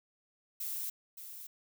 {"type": "noise with echo", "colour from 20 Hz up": "violet", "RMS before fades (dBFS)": -38, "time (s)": [0.6, 0.9], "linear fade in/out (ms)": 5, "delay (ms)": 570, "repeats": 1, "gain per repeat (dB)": -9, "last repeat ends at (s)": 1.47, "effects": []}